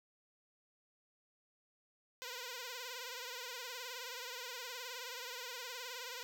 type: tone with vibrato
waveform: 5% pulse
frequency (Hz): 493.9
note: B4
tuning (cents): 0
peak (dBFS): -32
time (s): 2.22-6.23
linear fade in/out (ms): 0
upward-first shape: triangle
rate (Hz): 19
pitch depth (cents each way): 110
effects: none

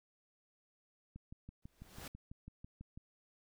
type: click train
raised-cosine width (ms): 5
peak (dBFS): -37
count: 12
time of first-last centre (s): 1.16-2.975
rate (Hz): 6.06
type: noise with exponential growth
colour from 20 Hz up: pink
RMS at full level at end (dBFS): -45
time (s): 1.62-2.08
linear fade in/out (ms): 5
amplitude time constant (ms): 100
effects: none

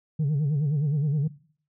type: tone with vibrato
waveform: sine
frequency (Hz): 146.83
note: D3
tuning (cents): 0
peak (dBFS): -19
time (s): 0.19-1.28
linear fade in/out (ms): 10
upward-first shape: sine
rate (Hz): 9.6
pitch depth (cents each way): 120
effects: noise-tail reverb RT60 0.5 s tail -19 dB re dry + tanh soft clip ceiling -20 dBFS

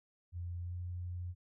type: tone with pitch glide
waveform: sine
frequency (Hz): 87.31 to 88.78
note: F2 to F2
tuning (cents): 0 to +29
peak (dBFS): -38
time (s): 0.32-1.35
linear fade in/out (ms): 50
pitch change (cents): +29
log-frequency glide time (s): 0.61-0.74
effects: none

